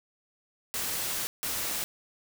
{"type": "noise bursts at uneven times", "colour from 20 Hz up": "white", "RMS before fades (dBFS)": -32, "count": 2, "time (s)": [[0.74, 1.27], [1.43, 1.84]], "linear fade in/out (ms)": 0, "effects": []}